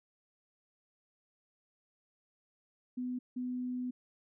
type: tone bursts at uneven times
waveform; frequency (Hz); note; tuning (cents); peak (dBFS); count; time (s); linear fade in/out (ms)
sine; 250; B3; +21; -34; 2; 2.97-3.19 / 3.36-3.91; 10
effects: none